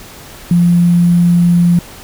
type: tone with sample-and-hold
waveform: sine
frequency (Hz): 173.6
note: F3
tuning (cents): -10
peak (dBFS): -6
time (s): 0.51-1.79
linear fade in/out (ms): 2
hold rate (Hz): 11025
effects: pink hiss -34 dBFS RMS until 2.03 s